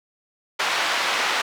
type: band-pass noise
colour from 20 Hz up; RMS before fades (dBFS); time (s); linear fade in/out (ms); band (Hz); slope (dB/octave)
pink; -23; 0.59-1.42; 10; 900 to 3900; 12
effects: none